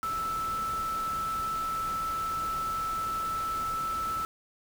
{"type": "tone in noise", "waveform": "sine", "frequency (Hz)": 1318.5, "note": "E6", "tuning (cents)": 0, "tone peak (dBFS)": -29, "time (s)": [0.03, 4.25], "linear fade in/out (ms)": 0, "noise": "pink", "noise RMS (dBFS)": -42, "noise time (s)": [0.03, 4.25], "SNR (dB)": 10, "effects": []}